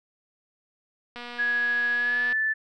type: click train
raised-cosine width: 0.3 ms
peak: -23 dBFS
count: 282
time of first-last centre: 1.16-2.326 s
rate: 241 Hz
type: tone with pitch glide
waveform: sine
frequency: 1673 to 1753.1 Hz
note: G#6 to A6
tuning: +12 to -7 cents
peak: -22 dBFS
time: 1.38-2.54 s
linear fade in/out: 20 ms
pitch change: +81 cents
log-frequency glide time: 1.93-2.35 s
effects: none